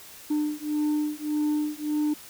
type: beating tone pair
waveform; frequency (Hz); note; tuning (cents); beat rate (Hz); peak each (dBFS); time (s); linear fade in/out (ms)
sine; 299.4 / 301.1; D4 / D4; +33 / +43; 1.7; -25; 0.3-2.14; 10
effects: tanh soft clip ceiling -21 dBFS + white hiss -46 dBFS RMS until 2.29 s